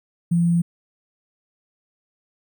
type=tone with sample-and-hold; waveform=sine; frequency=170.7 Hz; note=F3; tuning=39 cents flat; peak=-15 dBFS; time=0.31-0.62 s; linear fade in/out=10 ms; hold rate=8820 Hz; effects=none